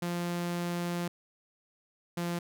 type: tone pair in turn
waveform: sawtooth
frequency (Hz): 173.9 / 172.7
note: F3 / F3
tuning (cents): -7 / -19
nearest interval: unison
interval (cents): 12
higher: first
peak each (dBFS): -27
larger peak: neither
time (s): 0.02-1.08 / 2.17-2.39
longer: first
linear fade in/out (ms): 5
effects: none